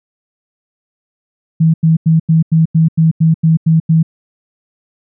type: tone bursts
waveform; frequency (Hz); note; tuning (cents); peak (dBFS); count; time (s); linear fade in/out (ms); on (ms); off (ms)
sine; 161.5; E3; -35; -6; 11; 1.6-4.03; 10; 140; 89
effects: none